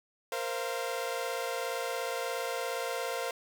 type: chord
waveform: sawtooth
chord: Bb suspended second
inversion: none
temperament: equal with one note detuned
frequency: 466.2 / 523.3 / 688.4 Hz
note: Bb4 / C5 / F5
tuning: 0 / 0 / -25 cents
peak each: -33 / -32 / -34 dBFS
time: 0.32-3.31 s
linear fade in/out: 2 ms
effects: none